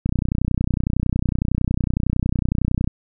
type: click train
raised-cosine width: 5 ms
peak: -7 dBFS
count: 88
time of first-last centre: 0.06-2.876 s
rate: 30.9 Hz
effects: none

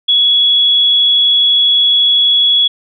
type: tone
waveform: sine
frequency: 3367 Hz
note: G#7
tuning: 23 cents sharp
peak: -7 dBFS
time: 0.08-2.68 s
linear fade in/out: 10 ms
effects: none

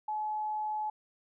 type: tone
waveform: sine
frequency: 854 Hz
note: G#5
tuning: 48 cents sharp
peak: -31 dBFS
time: 0.08-0.9 s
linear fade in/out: 5 ms
effects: none

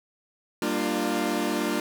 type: chord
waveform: sawtooth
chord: G minor seventh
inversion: none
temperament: equal with one note detuned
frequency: 196 / 233.1 / 299 / 349.2 Hz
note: G3 / Bb3 / D4 / F4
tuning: 0 / 0 / +31 / 0 cents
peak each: -29 / -26 / -25 / -26 dBFS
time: 0.62-1.8 s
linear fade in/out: 2 ms
effects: none

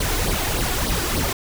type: noise with flanger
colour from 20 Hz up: pink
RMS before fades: -22 dBFS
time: 0-1.33 s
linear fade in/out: 5 ms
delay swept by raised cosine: 0.2 to 2.8 ms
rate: 3.4 Hz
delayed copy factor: +0.7
effects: none

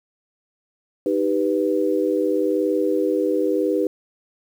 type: chord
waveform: sine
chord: Eb augmented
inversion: none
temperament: equal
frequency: 311.1 / 392 / 493.9 Hz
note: Eb4 / G4 / B4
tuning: 0 / 0 / 0 cents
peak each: -22 dBFS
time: 1.06-3.87 s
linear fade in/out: 2 ms
effects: 8-bit

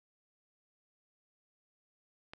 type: click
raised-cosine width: 0.3 ms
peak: -29 dBFS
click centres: 2.335 s
effects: none

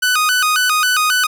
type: tone with vibrato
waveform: sawtooth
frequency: 1363 Hz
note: F6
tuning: 43 cents flat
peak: -9 dBFS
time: 0.02-1.27 s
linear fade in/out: 10 ms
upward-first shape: square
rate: 3.7 Hz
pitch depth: 160 cents each way
effects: none

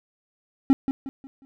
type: tone with echo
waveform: triangle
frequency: 270 Hz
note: C#4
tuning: 45 cents flat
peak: -10 dBFS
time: 0.7-0.73 s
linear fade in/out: 0 ms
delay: 180 ms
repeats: 4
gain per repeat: -9 dB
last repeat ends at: 1.45 s
effects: none

